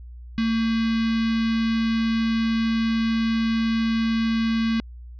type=tone with notch filter; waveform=square; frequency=226.1 Hz; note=A3; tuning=47 cents sharp; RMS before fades=-22 dBFS; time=0.38-4.8 s; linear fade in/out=0 ms; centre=680 Hz; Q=0.54; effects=added 60 Hz sine -37 dBFS peak until 5.19 s + resampled to 11025 Hz